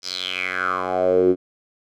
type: tone with band-pass filter sweep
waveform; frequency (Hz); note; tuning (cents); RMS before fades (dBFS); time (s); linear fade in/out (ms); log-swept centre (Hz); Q
10% pulse; 92; F#2; -9; -21; 0.02-1.36; 50; 5400 to 310; 5.9
effects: none